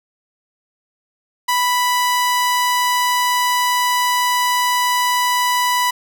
sawtooth tone, 987.8 Hz, B5, in tune, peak -11 dBFS, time 1.48-5.91 s, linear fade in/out 10 ms, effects none

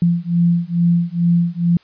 sine beating tone pair, 170.5 / 172.8 Hz, F3 / F3, -41 / -18 cents, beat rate 2.3 Hz, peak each -16 dBFS, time 0.02-1.77 s, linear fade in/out 2 ms, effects white hiss -53 dBFS RMS until 1.83 s + resampled to 11025 Hz

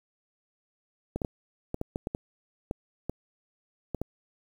clicks, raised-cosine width 2 ms, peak -17 dBFS, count 12, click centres 1.16 / 1.218 / 1.248 / 1.744 / 1.814 / 1.959 / 2.071 / 2.149 / 2.711 / 3.096 / 3.947 / 4.016 s, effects 8-bit

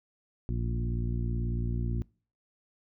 harmonic tone with a mistuned harmonic, 58.27 Hz, A#1, in tune, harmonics 1 / 2 / 3 / 4 / 5 / 6, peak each -31 / -32 / -40 / -39 / -47 / -44 dBFS, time 0.49-2.02 s, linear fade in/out 0 ms, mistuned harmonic 1, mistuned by -47 cents, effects noise-tail reverb RT60 0.4 s tail -24 dB re dry

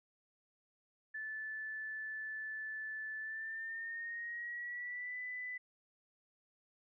sine tone with pitch glide, 1747 to 1995.2 Hz, A6 to B6, -13 to +17 cents, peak -40 dBFS, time 1.14-5.58 s, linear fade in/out 10 ms, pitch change +230 cents, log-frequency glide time 3.19-5.18 s, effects none

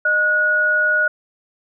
sine tone pair together, 612.2 / 1456 Hz, D#5 / F#6, -28 / -28 cents, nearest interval octave + minor third, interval 1500 cents, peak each -24 / -14 dBFS, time 0.05-1.08 s, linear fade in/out 5 ms, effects none

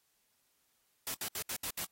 white noise bursts, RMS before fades -38 dBFS, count 6, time 1.07-1.846 s, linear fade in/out 0 ms, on 71 ms, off 70 ms, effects white hiss -75 dBFS RMS until 1.91 s + AAC 48 kbps

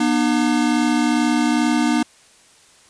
square tone pair together, 240 / 302.4 Hz, B3 / D#4, -49 / -49 cents, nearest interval major third, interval 400 cents, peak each -19 dBFS, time 0-2.03 s, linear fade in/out 5 ms, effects white hiss -51 dBFS RMS until 2.89 s + resampled to 22050 Hz

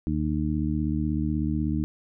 harmonic tone, 76.3 Hz, D#2, 33 cents flat, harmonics 1 / 2 / 3 / 4, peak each -29 / -29 / -29 / -29 dBFS, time 0.07-1.84 s, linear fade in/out 0 ms, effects none

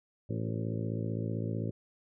harmonic tone with a mistuned harmonic, 55.6 Hz, A1, 19 cents sharp, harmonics 2 / 3 / 4 / 5 / 6 / 7 / 8 / 9 / 10, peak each -34 / -38 / -40 / -42 / -44 / -45 / -46 / -47 / -48 dBFS, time 0.29-1.71 s, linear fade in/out 10 ms, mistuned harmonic 7, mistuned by -36 cents, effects none

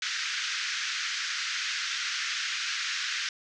pink band-pass noise, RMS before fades -32 dBFS, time 0.02-3.29 s, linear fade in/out 2 ms, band 1400 to 6400 Hz, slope 48 dB/octave, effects none

